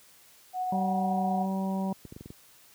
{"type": "tone with tremolo", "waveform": "sine", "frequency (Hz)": 737, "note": "F#5", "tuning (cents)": -7, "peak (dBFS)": -27, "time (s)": [0.53, 1.47], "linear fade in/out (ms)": 50, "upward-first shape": "triangle", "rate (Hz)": 14, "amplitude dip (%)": 25}
{"type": "harmonic tone", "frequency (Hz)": 191.8, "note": "G3", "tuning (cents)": -37, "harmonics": [1, 2, 3, 4, 5], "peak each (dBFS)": [-28, -42, -39, -39, -40], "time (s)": [0.72, 1.93], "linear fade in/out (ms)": 5}
{"type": "clicks", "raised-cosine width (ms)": 3, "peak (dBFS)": -29, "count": 6, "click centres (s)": [2.052, 2.124, 2.164, 2.209, 2.259, 2.304]}
{"effects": ["white hiss -57 dBFS RMS until 2.74 s", "high-pass 60 Hz 12 dB/octave"]}